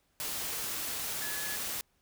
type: tone in noise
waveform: sine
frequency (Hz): 1701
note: G#6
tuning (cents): +41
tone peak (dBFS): -40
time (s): 1.22-1.56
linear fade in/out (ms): 0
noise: white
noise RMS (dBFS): -36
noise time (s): 0.2-1.81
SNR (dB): -7
effects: pink hiss -73 dBFS RMS until 2.01 s